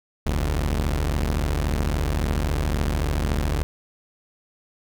sawtooth tone pair together, 43.66 / 73.42 Hz, F1 / D2, 0 / 0 cents, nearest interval major sixth, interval 900 cents, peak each -20 dBFS, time 0.26-3.63 s, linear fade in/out 0 ms, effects none

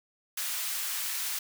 white high-pass noise, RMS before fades -33 dBFS, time 0.37-1.39 s, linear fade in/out 5 ms, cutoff 1200 Hz, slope 12 dB/octave, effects none

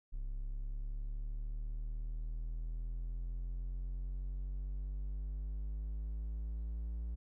triangle exponential sweep, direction up, 33.64 to 57.3 Hz, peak -35 dBFS, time 0.12-7.16 s, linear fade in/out 20 ms, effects none

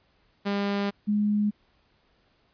sawtooth / sine tone pair in turn, 201 / 208.2 Hz, G3 / G#3, +44 / +5 cents, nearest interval minor second, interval 61 cents, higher second, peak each -21 dBFS, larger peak neither, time 0.45-0.91 / 1.07-1.51 s, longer first, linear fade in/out 20 ms, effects pink hiss -66 dBFS RMS until 2.53 s + resampled to 11025 Hz

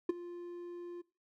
triangle tone with ADSR envelope, 349.2 Hz, F4, in tune, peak -22 dBFS, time 0.09-1.02 s, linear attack 5 ms, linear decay 17 ms, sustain -18 dB, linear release 14 ms, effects noise-tail reverb RT60 0.3 s tail -20 dB re dry

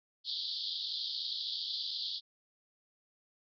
white band-pass noise, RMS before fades -38 dBFS, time 0.24-2.21 s, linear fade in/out 50 ms, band 3300 to 4800 Hz, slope 96 dB/octave, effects none

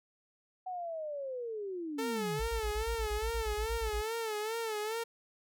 sine linear sweep, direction down, 751 to 134.3 Hz, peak -36 dBFS, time 0.66-2.4 s, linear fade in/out 10 ms
sawtooth tone with vibrato, 440 Hz, A4, in tune, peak -30 dBFS, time 1.98-5.04 s, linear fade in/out 10 ms, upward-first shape sine, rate 2.4 Hz, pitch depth 86 cents each way
sine tone bursts, 55 Hz, A1, in tune, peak -33 dBFS, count 14, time 2.39-4.019 s, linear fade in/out 20 ms, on 95 ms, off 23 ms
effects none

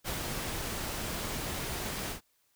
pink noise with ADSR envelope, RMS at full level -34 dBFS, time 0.04-2.21 s, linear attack 42 ms, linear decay 120 ms, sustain -2 dB, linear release 110 ms, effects white hiss -72 dBFS RMS until 2.55 s

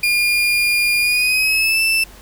35% pulse tone with pitch glide, 2418 to 2652 Hz, D7 to E7, +50 to +10 cents, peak -12 dBFS, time 0.03-2.04 s, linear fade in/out 5 ms, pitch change +160 cents, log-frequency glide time 1-1.81 s, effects added 46 Hz sine -43 dBFS peak until 2.21 s + pink hiss -43 dBFS RMS until 2.21 s

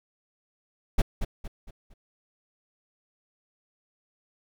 brown noise with echo, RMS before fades -18 dBFS, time 0.98-1.02 s, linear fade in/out 10 ms, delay 230 ms, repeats 4, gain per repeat -8 dB, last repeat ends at 1.94 s, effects none

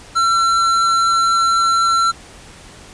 sine tone with tanh clipping, 1352 Hz, E6, 43 cents sharp, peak -14 dBFS, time 0.15-2.12 s, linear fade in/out 20 ms, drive 14 dB, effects pink hiss -40 dBFS RMS until 2.93 s + resampled to 22050 Hz

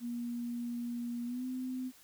sine tone with pitch glide, 238.6 to 255.7 Hz, A#3 to C4, +41 to -40 cents, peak -35 dBFS, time 0-1.92 s, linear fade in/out 50 ms, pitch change +119 cents, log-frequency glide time 1.25-1.45 s, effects white hiss -60 dBFS RMS until 2.03 s

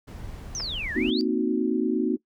brown noise, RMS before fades -38 dBFS, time 0.07-1.11 s, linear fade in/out 10 ms
sine exponential two-way sweep, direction down then up, 6272 to 1661.2 to 4808 Hz, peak -29 dBFS, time 0.55-1.21 s, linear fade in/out 0 ms, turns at 0.94 s
clicks, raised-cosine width 0.5 ms, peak -22 dBFS, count 2, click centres 0.6 / 0.606 s
sine chord, C half-diminished seventh, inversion third, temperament equal, 233.1 / 261.6 / 311.1 / 370 Hz, Bb3 / C4 / Eb4 / Gb4, 0 / 0 / 0 / 0 cents, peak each -27 dBFS, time 0.95-2.17 s, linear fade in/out 20 ms
effects noise-tail reverb RT60 0.1 s tail -20 dB re dry

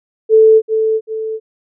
sine tone with echo, 440 Hz, A4, in tune, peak -4 dBFS, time 0.29-0.62 s, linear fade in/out 50 ms, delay 390 ms, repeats 2, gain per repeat -7 dB, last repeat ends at 1.4 s, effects none

